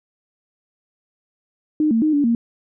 sine tone with pitch steps, 305.7 / 225.9 / 308.5 / 288.3 / 232.9 Hz, D#4 / A3 / D#4 / D4 / A#3, -30 / +46 / -15 / -32 / -1 cents, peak -14 dBFS, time 1.8-2.35 s, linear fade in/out 2 ms, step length 110 ms, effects none

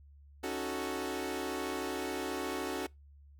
sawtooth chord, D# half-diminished seventh, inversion third, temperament equal, 277.2 / 311.1 / 370 / 440 Hz, C#4 / D#4 / F#4 / A4, 0 / 0 / 0 / 0 cents, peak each -36 / -39 / -34 / -37 dBFS, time 0.43-2.87 s, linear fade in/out 10 ms, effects noise-tail reverb RT60 0.2 s tail -24 dB re dry + added 71 Hz sine -54 dBFS peak until 3.39 s

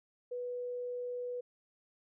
sine tone, 491.6 Hz, B4, 8 cents flat, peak -36 dBFS, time 0.31-1.41 s, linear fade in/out 10 ms, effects none

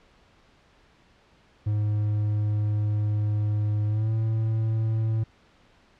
triangle tone with pitch glide, 105.2 to 111.01 Hz, G#2 to A2, +23 to +16 cents, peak -20 dBFS, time 1.66-5.24 s, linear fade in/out 10 ms, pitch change +93 cents, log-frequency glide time 3.87-4.12 s, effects pink hiss -59 dBFS RMS until 5.99 s + low-pass 4000 Hz 12 dB/octave

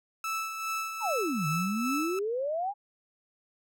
30% pulse tone with tremolo, 1313 Hz, E6, 7 cents flat, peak -27 dBFS, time 0.24-2.19 s, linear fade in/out 2 ms, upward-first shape sine, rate 2.5 Hz, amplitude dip 50%
sine exponential two-way sweep, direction down then up, 987.8 to 146.83 to 836 Hz, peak -28 dBFS, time 1-2.74 s, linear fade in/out 50 ms, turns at 1.47 s
effects none

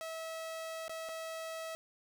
sawtooth tone with dropouts, 648 Hz, E5, 30 cents flat, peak -36 dBFS, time 0.01-1.75 s, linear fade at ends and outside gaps 0 ms, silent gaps 0.881-0.895 / 1.088-1.092 s, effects none

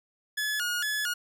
sawtooth tone with vibrato, 1568 Hz, G6, in tune, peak -24 dBFS, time 0.37-1.14 s, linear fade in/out 10 ms, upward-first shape square, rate 2.2 Hz, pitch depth 150 cents each way, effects none

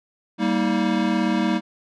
square chord, Eb major, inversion first, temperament equal with one note detuned, 196 / 233.1 / 317.7 Hz, G3 / Bb3 / Eb4, 0 / 0 / +36 cents, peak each -24 dBFS, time 0.38-1.61 s, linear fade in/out 50 ms, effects low-pass 4000 Hz 12 dB/octave

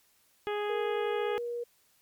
harmonic tone, 415.3 Hz, G#4, in tune, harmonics 1 / 2 / 3 / 4 / 5 / 6 / 7 / 8, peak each -31 / -37 / -41 / -43 / -45 / -47 / -48 / -49 dBFS, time 0.47-1.38 s, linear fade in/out 0 ms
sine tone with pitch glide, 466.2 to 476.8 Hz, A#4 to A#4, 0 to +39 cents, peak -32 dBFS, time 0.69-1.64 s, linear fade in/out 10 ms, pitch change +39 cents, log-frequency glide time 1.07-1.31 s
effects white hiss -67 dBFS RMS until 2.01 s + MP3 96 kbps

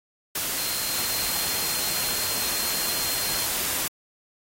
sine tone in noise, 4186 Hz, C8, in tune, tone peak -32 dBFS, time 0.58-3.46 s, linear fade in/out 5 ms, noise white, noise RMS -27 dBFS, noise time 0.35-3.88 s, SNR -8 dB, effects AAC 48 kbps

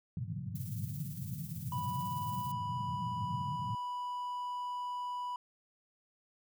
pink band-pass noise, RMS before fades -40 dBFS, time 0.17-3.75 s, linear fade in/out 2 ms, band 100 to 180 Hz, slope 48 dB/octave
violet noise with tremolo, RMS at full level -48 dBFS, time 0.55-2.52 s, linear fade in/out 5 ms, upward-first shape sine, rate 18 Hz, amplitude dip 45%
triangle tone, 985 Hz, B5, 5 cents flat, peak -34 dBFS, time 1.72-5.36 s, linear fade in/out 2 ms
effects none

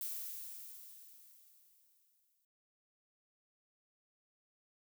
violet noise with exponential decay, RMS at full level -40 dBFS, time 0.01-2.45 s, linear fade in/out 2 ms, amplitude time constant 530 ms, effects none

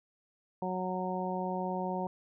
harmonic tone, 184.2 Hz, F#3, 7 cents flat, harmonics 1 / 2 / 3 / 4 / 5, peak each -36 / -39 / -39 / -38 / -38 dBFS, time 0.62-2.07 s, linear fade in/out 2 ms, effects none

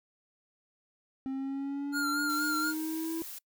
triangle exponential sweep, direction up, 265 to 329.6 Hz, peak -30 dBFS, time 1.26-3.22 s, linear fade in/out 0 ms
square tone with vibrato, 1396.9 Hz, F6, in tune, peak -30 dBFS, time 1.92-2.74 s, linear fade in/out 50 ms, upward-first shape sine, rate 4.2 Hz, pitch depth 38 cents each way
blue noise, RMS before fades -43 dBFS, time 2.29-3.39 s, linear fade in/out 10 ms
effects noise-tail reverb RT60 0.1 s tail -24 dB re dry

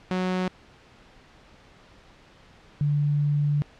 sawtooth / sine tone pair in turn, 184.1 / 146.12 Hz, F#3 / D3, -8 / -8 cents, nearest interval major third, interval 400 cents, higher first, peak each -20 dBFS, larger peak neither, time 0.11-0.48 / 2.81-3.62 s, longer second, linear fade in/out 0 ms, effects pink hiss -53 dBFS RMS until 3.79 s + low-pass 4000 Hz 12 dB/octave

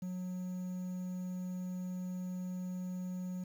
triangle tone with quantisation, 182.3 Hz, F#3, 25 cents flat, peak -35 dBFS, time 0.02-3.44 s, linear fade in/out 5 ms, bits 10, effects none

